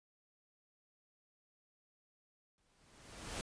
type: noise with exponential growth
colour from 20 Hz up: pink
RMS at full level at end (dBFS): -40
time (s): 2.58-3.41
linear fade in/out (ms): 0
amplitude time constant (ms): 180
effects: resampled to 22050 Hz